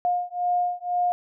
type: beating tone pair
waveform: sine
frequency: 711 / 713 Hz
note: F5 / F5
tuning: +31 / +36 cents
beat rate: 2 Hz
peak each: -25 dBFS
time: 0.05-1.12 s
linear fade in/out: 0 ms
effects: none